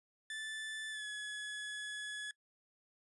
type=tone with pitch glide; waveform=30% pulse; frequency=1754 to 1696.2 Hz; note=A6 to G#6; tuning=-6 to +36 cents; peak=-38 dBFS; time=0.3-2.31 s; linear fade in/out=2 ms; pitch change=-58 cents; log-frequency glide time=0.9-1.06 s; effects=noise-tail reverb RT60 0.1 s tail -23 dB re dry + resampled to 24000 Hz